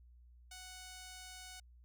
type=tone; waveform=5% pulse; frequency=740 Hz; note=F#5; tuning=in tune; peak=-38 dBFS; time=0.51-1.6 s; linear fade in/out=5 ms; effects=added 60 Hz sine -58 dBFS peak until 1.84 s